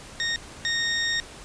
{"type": "tone pair in turn", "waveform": "20% pulse", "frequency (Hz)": [1854, 1854], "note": ["A#6", "A#6"], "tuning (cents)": [-10, -10], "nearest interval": "unison", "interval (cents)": 0, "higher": "neither", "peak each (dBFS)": [-19, -18], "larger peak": "second", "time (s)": [[0.2, 0.36], [0.65, 1.2]], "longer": "second", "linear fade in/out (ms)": 0, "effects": ["pink hiss -43 dBFS RMS until 1.44 s", "resampled to 22050 Hz"]}